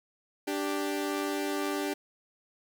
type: tone pair together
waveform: sawtooth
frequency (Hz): 293.7 / 392.3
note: D4 / G4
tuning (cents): 0 / +1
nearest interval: perfect fourth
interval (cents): 501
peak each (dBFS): -28 / -29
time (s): 0.47-1.94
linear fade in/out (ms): 10
effects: 9-bit